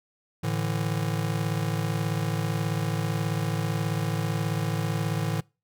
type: chord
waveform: square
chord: A suspended fourth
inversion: none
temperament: just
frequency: 110 / 146.67 / 165 Hz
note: A2 / D3 / E3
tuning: 0 / -2 / +2 cents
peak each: -30 / -31 / -31 dBFS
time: 0.43-5.41 s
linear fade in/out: 10 ms
effects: noise-tail reverb RT60 0.3 s tail -26 dB re dry